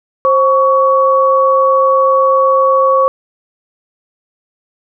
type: tone pair together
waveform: sine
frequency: 530 / 1123 Hz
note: C5 / C#6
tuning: +22 / +22 cents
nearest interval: octave + minor second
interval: 1300 cents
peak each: -10 dBFS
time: 0.25-3.08 s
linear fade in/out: 0 ms
effects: none